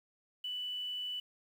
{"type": "tone with quantisation", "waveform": "sine", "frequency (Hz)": 2976, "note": "F#7", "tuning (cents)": 9, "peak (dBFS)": -36, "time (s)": [0.44, 1.2], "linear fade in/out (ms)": 5, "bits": 10, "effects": []}